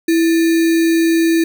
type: tone with sample-and-hold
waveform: sine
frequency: 329.6 Hz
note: E4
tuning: in tune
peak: -10 dBFS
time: 0.08-1.44 s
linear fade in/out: 5 ms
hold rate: 2100 Hz
effects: none